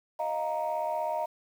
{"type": "chord", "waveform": "sine", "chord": "Eb suspended second", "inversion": "none", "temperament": "equal", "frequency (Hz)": [622.3, 698.5, 932.3], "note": ["Eb5", "F5", "Bb5"], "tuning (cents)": [0, 0, 0], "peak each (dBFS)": [-31, -33, -31], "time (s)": [0.19, 1.26], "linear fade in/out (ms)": 10, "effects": ["tanh soft clip ceiling -22 dBFS", "9-bit"]}